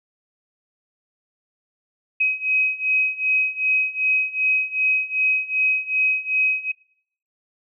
sine beating tone pair, 2532 / 2534.6 Hz, D#7 / D#7, +30 / +31 cents, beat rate 2.6 Hz, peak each -22 / -20 dBFS, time 2.2-6.72 s, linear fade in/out 10 ms, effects noise-tail reverb RT60 0.7 s tail -25 dB re dry

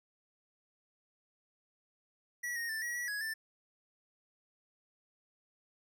square tone with pitch steps, 1935 / 1861 / 1772 / 1913 / 1936 / 1672 / 1773 Hz, B6 / A#6 / A6 / A#6 / B6 / G#6 / A6, -36 / -3 / +12 / +44 / -35 / +11 / +13 cents, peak -36 dBFS, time 2.43-3.34 s, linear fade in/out 10 ms, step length 130 ms, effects none

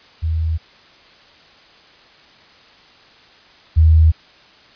sine tone pair in turn, 80.5 / 79.67 Hz, E2 / D#2, -41 / +42 cents, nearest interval unison, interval 17 cents, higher first, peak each -16 / -7 dBFS, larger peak second, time 0.22-0.58 / 3.76-4.12 s, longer neither, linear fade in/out 20 ms, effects white hiss -47 dBFS RMS until 4.75 s + resampled to 11025 Hz

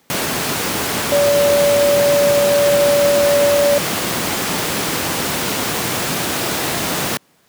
sine tone in noise, 574 Hz, D5, 40 cents flat, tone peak -11 dBFS, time 1.12-3.78 s, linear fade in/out 0 ms, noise pink, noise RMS -19 dBFS, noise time 0.1-7.17 s, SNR +5 dB, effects pink hiss -56 dBFS RMS until 7.48 s + high-pass 150 Hz 12 dB/octave

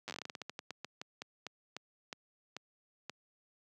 slowing click train, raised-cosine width 0.2 ms, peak -24 dBFS, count 24, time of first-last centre 0.08-3.096 s, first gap 8 ms, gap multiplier 1.21, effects high-pass 150 Hz 12 dB/octave

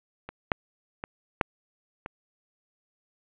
clicks, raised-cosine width 0.5 ms, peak -23 / -7 / -18 / -6 / -20 dBFS, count 5, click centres 0.29 / 0.518 / 1.039 / 1.412 / 2.061 s, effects resampled to 8000 Hz + 7-bit

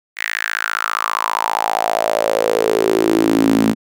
sawtooth tone with high-pass filter sweep, 55 Hz, A1, in tune, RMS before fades -17 dBFS, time 0.16-3.75 s, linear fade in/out 50 ms, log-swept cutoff 2000 to 230 Hz, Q 5.7, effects none

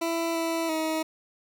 20% pulse tone with pitch steps, 332.6 / 329.8 / 317.1 Hz, E4 / E4 / D#4, +16 / +1 / +33 cents, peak -21 dBFS, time 0.01-1.03 s, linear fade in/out 10 ms, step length 340 ms, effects none

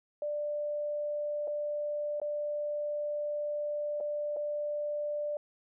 sine tone with dropouts, 591 Hz, D5, 11 cents sharp, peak -31 dBFS, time 0.22-5.37 s, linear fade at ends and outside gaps 2 ms, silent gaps 1.474-1.478 / 2.2-2.216 / 4.003-4.008 / 4.364-4.368 s, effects none

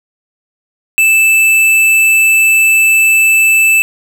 sine tone with hard clipping, 2637 Hz, E7, in tune, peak -7 dBFS, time 0.98-3.82 s, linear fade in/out 0 ms, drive 13 dB, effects none

